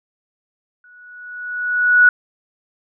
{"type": "tone with exponential growth", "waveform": "sine", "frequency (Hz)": 1468, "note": "F#6", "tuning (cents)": -14, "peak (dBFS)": -5, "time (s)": [0.84, 2.09], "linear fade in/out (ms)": 2, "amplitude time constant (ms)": 270, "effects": []}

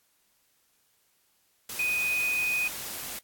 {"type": "tone in noise", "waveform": "sine", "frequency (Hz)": 2491, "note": "D#7", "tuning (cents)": 1, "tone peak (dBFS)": -25, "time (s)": [1.79, 2.68], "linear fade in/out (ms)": 5, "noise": "white", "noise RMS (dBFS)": -37, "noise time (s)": [1.69, 3.19], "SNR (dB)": 9, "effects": ["white hiss -69 dBFS RMS until 3.23 s", "AAC 64 kbps"]}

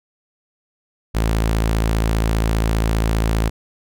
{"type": "tone", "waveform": "sawtooth", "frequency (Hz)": 55, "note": "A1", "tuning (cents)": 0, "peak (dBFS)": -12, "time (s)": [1.14, 3.5], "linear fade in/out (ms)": 20, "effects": []}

